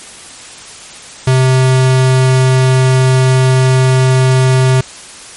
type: tone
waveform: square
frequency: 130 Hz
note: C3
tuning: 11 cents flat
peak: -7 dBFS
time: 1.27-4.81 s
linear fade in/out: 5 ms
effects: white hiss -32 dBFS RMS until 5.36 s + MP3 48 kbps